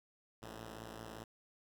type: tone pair together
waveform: 5% pulse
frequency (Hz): 57.52 / 110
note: A#1 / A2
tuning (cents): -22 / 0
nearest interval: major seventh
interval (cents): 1122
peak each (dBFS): -39 / -38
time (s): 0.42-1.24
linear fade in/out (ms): 5
effects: none